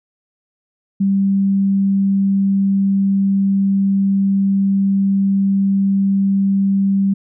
sine tone, 196 Hz, G3, in tune, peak -12 dBFS, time 1-7.14 s, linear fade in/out 10 ms, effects none

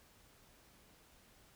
silence, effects pink hiss -65 dBFS RMS until 1.55 s

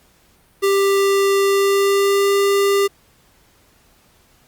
square tone with pitch glide, 394.7 to 398.6 Hz, G4 to G4, +12 to +29 cents, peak -14 dBFS, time 0.62-2.88 s, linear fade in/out 20 ms, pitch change +17 cents, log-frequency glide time 1.41-2.31 s, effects pink hiss -55 dBFS RMS until 4.47 s + Opus 48 kbps

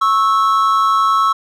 triangle tone pair together, 1100 / 1310.8 Hz, C#6 / E6, -14 / -10 cents, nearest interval minor third, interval 304 cents, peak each -12 dBFS, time 0.01-1.33 s, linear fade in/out 10 ms, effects none

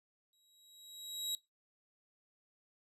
sawtooth tone with exponential growth, 3845 Hz, B7, 47 cents flat, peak -30 dBFS, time 0.33-1.35 s, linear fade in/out 1 ms, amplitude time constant 220 ms, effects noise-tail reverb RT60 0.2 s tail -20 dB re dry + resampled to 32000 Hz

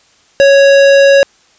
sine tone with hard clipping, 554.4 Hz, C#5, in tune, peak -5 dBFS, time 0.4-1.23 s, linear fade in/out 0 ms, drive 16 dB, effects white hiss -49 dBFS RMS until 1.58 s + resampled to 16000 Hz

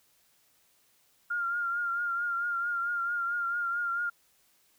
sine tone with vibrato, 1400 Hz, F6, 4 cents sharp, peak -28 dBFS, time 1.3-4.1 s, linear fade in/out 10 ms, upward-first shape triangle, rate 4.5 Hz, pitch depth 43 cents each way, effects white hiss -67 dBFS RMS until 4.78 s

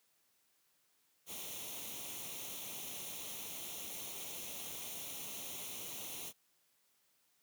white noise with comb filter, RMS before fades -45 dBFS, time 1.26-6.33 s, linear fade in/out 50 ms, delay 0.31 ms, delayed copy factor +0.7, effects white hiss -75 dBFS RMS until 7.42 s + high-pass 100 Hz 12 dB/octave

